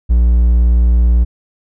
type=tone; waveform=triangle; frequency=59.1 Hz; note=A#1; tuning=24 cents sharp; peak=-5 dBFS; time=0.09-1.25 s; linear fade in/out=20 ms; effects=none